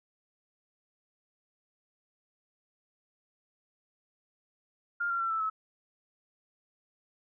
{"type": "tone with pitch steps", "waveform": "sine", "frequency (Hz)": [1404, 1375.9, 1348.4, 1321.4, 1294.9], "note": ["F6", "F6", "E6", "E6", "E6"], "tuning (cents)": [9, -26, 39, 4, -31], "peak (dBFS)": -28, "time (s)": [5, 5.5], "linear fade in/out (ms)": 10, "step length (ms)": 100, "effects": []}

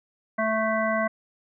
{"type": "harmonic tone", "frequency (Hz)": 220, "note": "A3", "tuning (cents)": 0, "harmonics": [1, 3, 5, 7, 9], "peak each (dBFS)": [-29, -25, -29, -31, -31], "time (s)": [0.38, 1.08], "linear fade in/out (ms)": 10, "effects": []}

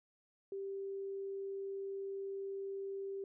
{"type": "tone", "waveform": "sine", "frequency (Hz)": 392, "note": "G4", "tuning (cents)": 0, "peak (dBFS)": -39, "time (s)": [0.52, 3.24], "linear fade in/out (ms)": 2, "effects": []}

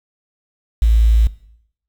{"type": "tone with quantisation", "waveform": "sine", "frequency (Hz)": 55.6, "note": "A1", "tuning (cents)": 19, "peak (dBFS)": -9, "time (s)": [0.82, 1.27], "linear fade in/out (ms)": 0, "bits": 6, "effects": ["noise-tail reverb RT60 0.7 s tail -18 dB re dry"]}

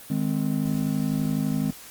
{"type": "chord", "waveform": "triangle", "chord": "Ab major", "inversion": "second", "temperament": "just", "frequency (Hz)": [155.74, 207.7, 259.6], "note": ["Eb3", "Ab3", "C4"], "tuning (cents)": [2, 0, -13], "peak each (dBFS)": -25, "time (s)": [0.1, 1.71], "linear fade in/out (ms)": 5, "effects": ["white hiss -44 dBFS RMS until 1.9 s", "Opus 32 kbps"]}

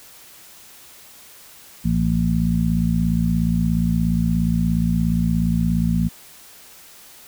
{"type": "harmonic tone with a mistuned harmonic", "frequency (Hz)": 57, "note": "A#1", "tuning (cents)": -38, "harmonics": [1, 2, 3, 4], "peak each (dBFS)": [-24, -26, -19, -22], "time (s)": [1.84, 6.09], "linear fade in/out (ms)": 20, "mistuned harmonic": 1, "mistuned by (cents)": 110, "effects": ["white hiss -45 dBFS RMS until 7.27 s"]}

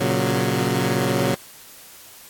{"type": "chord", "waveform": "15% pulse", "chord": "F# major", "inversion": "first", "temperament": "equal with one note detuned", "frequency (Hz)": [117.9, 138.59, 185], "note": ["A#2", "C#3", "F#3"], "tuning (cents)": [20, 0, 0], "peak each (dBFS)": -17, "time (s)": [0, 1.35], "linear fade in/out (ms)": 10, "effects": ["white hiss -44 dBFS RMS until 2.29 s", "AAC 64 kbps"]}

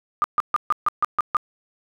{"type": "tone bursts", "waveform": "sine", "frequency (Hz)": 1210, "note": "D#6", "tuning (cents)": -49, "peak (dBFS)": -15, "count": 8, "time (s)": [0.22, 1.368], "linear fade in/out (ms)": 0, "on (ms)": 21, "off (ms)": 140, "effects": []}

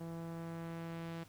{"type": "tone with low-pass filter sweep", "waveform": "sawtooth", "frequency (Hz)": 166.3, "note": "E3", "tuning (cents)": 16, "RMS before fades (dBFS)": -44, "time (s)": [0, 1.24], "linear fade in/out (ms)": 10, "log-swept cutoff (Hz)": [870, 4100], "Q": 0.76, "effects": ["added 101 Hz sine -63 dBFS peak until 1.28 s", "pink hiss -63 dBFS RMS until 1.28 s"]}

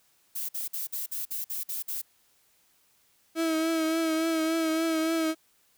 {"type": "noise bursts", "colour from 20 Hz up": "violet", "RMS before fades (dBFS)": -33, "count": 9, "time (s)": [0.35, 2.018], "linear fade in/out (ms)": 10, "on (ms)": 140, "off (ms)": 51}
{"type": "tone with vibrato", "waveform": "35% pulse", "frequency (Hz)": 322.9, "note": "E4", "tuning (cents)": -36, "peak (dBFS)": -23, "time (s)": [3.35, 5.35], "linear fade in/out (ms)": 50, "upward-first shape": "triangle", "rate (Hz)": 3.5, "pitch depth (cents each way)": 39}
{"effects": ["white hiss -66 dBFS RMS until 5.77 s"]}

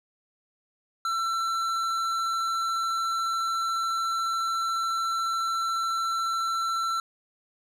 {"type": "tone with tanh clipping", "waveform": "sine", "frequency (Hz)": 1343, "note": "E6", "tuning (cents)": 32, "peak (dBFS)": -27, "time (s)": [1.05, 7], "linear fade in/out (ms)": 2, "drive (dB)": 13, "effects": []}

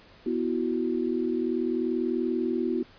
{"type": "chord", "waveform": "sine", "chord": "B suspended fourth", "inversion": "none", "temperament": "equal", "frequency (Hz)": [246.9, 329.6, 370], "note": ["B3", "E4", "F#4"], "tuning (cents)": [0, 0, 0], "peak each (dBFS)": -29, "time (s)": [0.26, 2.83], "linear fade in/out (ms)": 5, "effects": ["pink hiss -54 dBFS RMS until 2.98 s", "resampled to 11025 Hz"]}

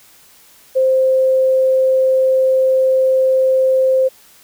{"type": "tone", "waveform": "sine", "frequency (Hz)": 523.3, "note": "C5", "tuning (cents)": 0, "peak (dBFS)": -10, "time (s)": [0.75, 4.09], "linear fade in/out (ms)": 20, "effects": ["white hiss -47 dBFS RMS until 4.43 s"]}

